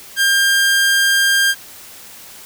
sawtooth tone, 1600 Hz, G6, 35 cents sharp, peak -8 dBFS, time 0.16-1.55 s, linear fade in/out 50 ms, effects white hiss -38 dBFS RMS until 2.45 s

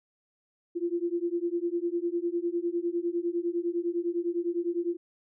sine beating tone pair, 340 / 349.9 Hz, F4 / F4, -46 / +3 cents, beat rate 9.9 Hz, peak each -30 / -30 dBFS, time 0.75-4.97 s, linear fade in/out 20 ms, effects none

